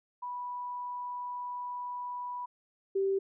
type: tone pair in turn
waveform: sine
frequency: 983 / 389.2 Hz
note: B5 / G4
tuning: -8 / -12 cents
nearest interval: octave + major third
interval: 1604 cents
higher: first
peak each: -35 / -26 dBFS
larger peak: second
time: 0.22-2.46 / 2.95-3.19 s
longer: first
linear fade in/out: 10 ms
effects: none